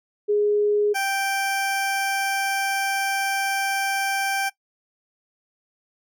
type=tone pair in turn; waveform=sine / 20% pulse; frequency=415.3 / 784 Hz; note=G#4 / G5; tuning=0 / 0 cents; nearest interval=major seventh; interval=1100 cents; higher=second; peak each=-17 dBFS; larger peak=neither; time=0.28-0.94 / 0.94-4.5 s; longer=second; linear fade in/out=20 ms; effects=noise-tail reverb RT60 0.1 s tail -19 dB re dry